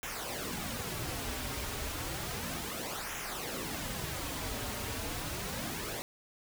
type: noise with flanger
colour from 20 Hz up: pink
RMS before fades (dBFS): -38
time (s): 0.03-6.02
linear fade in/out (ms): 0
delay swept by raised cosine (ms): 0.22 to 6.02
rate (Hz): 0.32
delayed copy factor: -0.65
effects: none